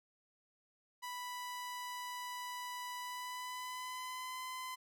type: tone with pitch glide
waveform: sawtooth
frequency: 987.8 to 1022.6 Hz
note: B5 to C6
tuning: 0 to -40 cents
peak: -38 dBFS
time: 1.02-4.76 s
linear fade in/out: 20 ms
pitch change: +60 cents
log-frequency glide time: 2.99-4.42 s
effects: none